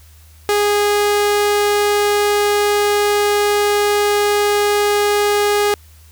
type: tone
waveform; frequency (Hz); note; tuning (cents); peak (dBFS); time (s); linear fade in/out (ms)
sawtooth; 412.4; G#4; -12; -9; 0.49-5.74; 0
effects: added 78 Hz sine -42 dBFS peak until 6.11 s + white hiss -50 dBFS RMS until 6.11 s